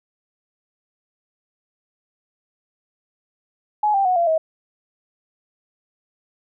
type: tone with pitch steps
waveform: sine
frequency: 843 / 786.5 / 733.9 / 684.7 / 638.9 Hz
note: G#5 / G5 / F#5 / F5 / D#5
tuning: +26 / +6 / -14 / -34 / +46 cents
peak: -15 dBFS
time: 3.83-4.38 s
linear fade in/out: 5 ms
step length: 110 ms
effects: none